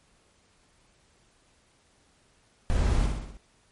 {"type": "noise with echo", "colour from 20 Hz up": "brown", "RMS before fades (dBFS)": -25, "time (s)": [2.7, 3.06], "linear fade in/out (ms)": 0, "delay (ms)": 62, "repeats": 5, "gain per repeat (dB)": -4, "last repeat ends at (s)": 3.37, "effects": ["pink hiss -64 dBFS RMS until 3.71 s", "MP3 48 kbps"]}